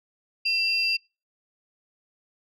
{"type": "tone pair together", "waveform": "sine", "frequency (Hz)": [2698, 4782], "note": ["E7", "D8"], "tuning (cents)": [40, 30], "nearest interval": "minor seventh", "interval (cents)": 990, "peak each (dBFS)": -24, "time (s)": [0.45, 0.97], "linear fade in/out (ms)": 10, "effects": ["noise-tail reverb RT60 0.3 s tail -25 dB re dry", "tanh soft clip ceiling -14 dBFS"]}